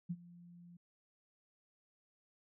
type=tone with ADSR envelope; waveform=sine; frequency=173.8 Hz; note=F3; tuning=8 cents flat; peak=-34 dBFS; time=0.09-0.77 s; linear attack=17 ms; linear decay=48 ms; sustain=-20 dB; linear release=6 ms; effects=none